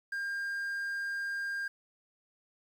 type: tone with quantisation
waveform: triangle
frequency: 1604 Hz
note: G6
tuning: 39 cents sharp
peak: -31 dBFS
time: 0.12-1.68 s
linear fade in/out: 5 ms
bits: 10
effects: none